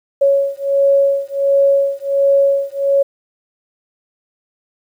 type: beating tone pair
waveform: sine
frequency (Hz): 554.4 / 555.8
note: C#5 / C#5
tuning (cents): 0 / +4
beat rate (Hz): 1.4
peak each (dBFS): -14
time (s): 0.21-3.03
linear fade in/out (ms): 10
effects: 8-bit